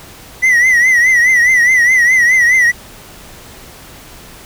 triangle tone with vibrato, 1975.5 Hz, B6, in tune, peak -5 dBFS, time 0.42-2.72 s, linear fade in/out 20 ms, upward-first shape triangle, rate 4.8 Hz, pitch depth 110 cents each way, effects pink hiss -36 dBFS RMS until 4.45 s

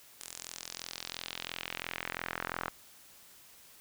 sawtooth tone with band-pass filter sweep, 42.92 Hz, F1, 29 cents flat, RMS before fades -42 dBFS, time 0.2-2.7 s, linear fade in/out 10 ms, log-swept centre 8500 to 1300 Hz, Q 1.8, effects white hiss -57 dBFS RMS until 3.8 s

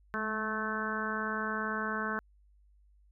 harmonic tone with a mistuned harmonic, 217.7 Hz, A3, 18 cents flat, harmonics 1 / 2 / 3 / 4 / 5 / 6 / 7 / 8, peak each -38 / -41 / -44 / -45 / -38 / -40 / -36 / -43 dBFS, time 0.14-2.19 s, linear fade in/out 0 ms, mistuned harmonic 1, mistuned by -33 cents, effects added 50 Hz sine -60 dBFS peak until 3.11 s

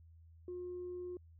sine tone, 358.1 Hz, F4, 43 cents sharp, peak -40 dBFS, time 0.48-1.17 s, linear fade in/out 2 ms, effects tanh soft clip ceiling -37 dBFS + added 82 Hz sine -57 dBFS peak until 1.39 s

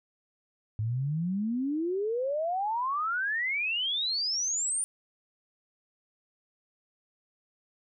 sine exponential sweep, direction up, 104.4 to 9397 Hz, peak -27 dBFS, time 0.79-4.84 s, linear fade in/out 0 ms, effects none

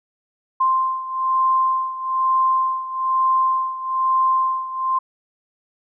sine beating tone pair, 1046.5 / 1047.6 Hz, C6 / C6, 0 / +2 cents, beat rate 1.1 Hz, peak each -18 / -22 dBFS, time 0.6-4.99 s, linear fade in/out 10 ms, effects none

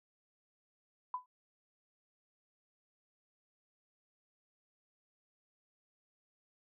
sine tone with exponential decay, 1001 Hz, B5, 23 cents sharp, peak -31 dBFS, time 1.14-1.26 s, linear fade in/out 2 ms, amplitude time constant 25 ms, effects none

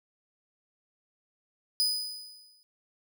40% pulse tone with exponential decay, 4978 Hz, D#8, in tune, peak -21 dBFS, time 1.8-2.63 s, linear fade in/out 0 ms, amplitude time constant 180 ms, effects none

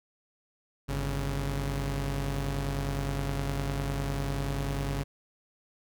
sawtooth tone pair together, 49.51 / 138.59 Hz, G1 / C#3, +18 / 0 cents, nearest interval octave + tritone, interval 1782 cents, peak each -28 dBFS, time 0.88-5.04 s, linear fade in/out 20 ms, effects none

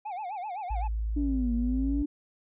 triangle tone with vibrato, 784 Hz, G5, in tune, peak -31 dBFS, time 0.05-0.88 s, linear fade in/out 10 ms, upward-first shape sine, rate 7.8 Hz, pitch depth 190 cents each way
sine tone, 54.5 Hz, A1, 16 cents flat, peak -27 dBFS, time 0.7-2.03 s, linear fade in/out 10 ms
sine linear two-way sweep, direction down then up, 295 to 232.7 to 295 Hz, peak -26 dBFS, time 1.16-2.06 s, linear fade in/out 10 ms, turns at 1.54 s
effects tanh soft clip ceiling -17 dBFS + resampled to 8000 Hz

